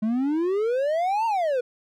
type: exponential two-way sweep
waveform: triangle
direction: up then down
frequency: 210 to 932.3 to 476.7 Hz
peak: -19 dBFS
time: 0.02-1.61 s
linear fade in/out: 10 ms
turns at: 1.26 s
effects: none